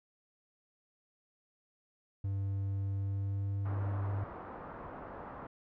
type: tone with pitch glide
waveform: triangle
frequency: 98.2 to 99.46 Hz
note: G2 to G2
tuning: +4 to +26 cents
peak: -30 dBFS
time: 2.24-4.24 s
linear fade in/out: 5 ms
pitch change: +22 cents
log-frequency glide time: 2.93-3.66 s
type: low-pass noise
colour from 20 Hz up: white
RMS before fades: -46 dBFS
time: 3.65-5.47 s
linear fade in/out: 5 ms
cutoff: 1200 Hz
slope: 24 dB/octave
effects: none